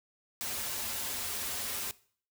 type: noise with comb filter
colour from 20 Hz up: white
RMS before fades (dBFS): -36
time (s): 0.41-1.91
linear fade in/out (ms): 0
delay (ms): 6.2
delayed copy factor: -0.7
effects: noise-tail reverb RT60 0.5 s tail -20 dB re dry